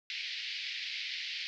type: band-pass noise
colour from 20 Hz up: pink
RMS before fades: -39 dBFS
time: 0.1-1.47 s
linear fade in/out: 0 ms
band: 2000 to 4900 Hz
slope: 48 dB/octave
effects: none